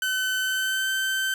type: tone with pitch glide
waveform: 30% pulse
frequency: 1521 to 1544.9 Hz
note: F#6 to G6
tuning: +47 to -26 cents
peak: -21 dBFS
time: 0.02-1.34 s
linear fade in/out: 2 ms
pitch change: +27 cents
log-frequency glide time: 0.39-0.89 s
effects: none